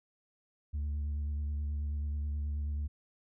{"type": "tone with vibrato", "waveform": "sine", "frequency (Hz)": 73.42, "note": "D2", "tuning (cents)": 0, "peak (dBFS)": -29, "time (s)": [0.73, 2.88], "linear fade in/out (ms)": 20, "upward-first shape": "triangle", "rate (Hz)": 9.3, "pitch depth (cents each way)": 33, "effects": ["tanh soft clip ceiling -31 dBFS"]}